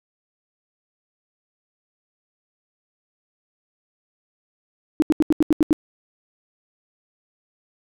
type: tone bursts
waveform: sine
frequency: 308.8 Hz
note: D#4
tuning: 13 cents flat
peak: -12 dBFS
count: 8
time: 5-5.729 s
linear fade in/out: 0 ms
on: 22 ms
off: 79 ms
effects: none